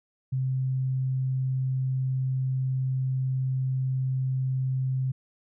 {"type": "tone", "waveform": "sine", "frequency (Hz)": 130.81, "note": "C3", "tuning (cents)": 0, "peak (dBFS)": -24, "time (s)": [0.32, 5.12], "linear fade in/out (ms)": 10, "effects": []}